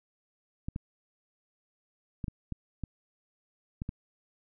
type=clicks; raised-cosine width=5 ms; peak=-22 dBFS; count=8; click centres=0.685 / 0.761 / 2.242 / 2.282 / 2.523 / 2.837 / 3.819 / 3.891 s; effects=none